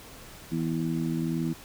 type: harmonic tone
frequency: 81.6 Hz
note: E2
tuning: 17 cents flat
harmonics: 2 / 3 / 4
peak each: -29 / -31 / -32 dBFS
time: 0.51-1.54 s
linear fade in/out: 20 ms
effects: pink hiss -47 dBFS RMS until 1.64 s